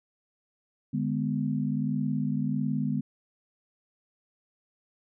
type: chord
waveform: sine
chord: G# diminished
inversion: second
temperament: just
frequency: 149.51 / 207.7 / 249.2 Hz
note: D3 / G#3 / B3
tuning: +31 / 0 / +16 cents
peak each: -30 dBFS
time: 0.93-3.01 s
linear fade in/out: 10 ms
effects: none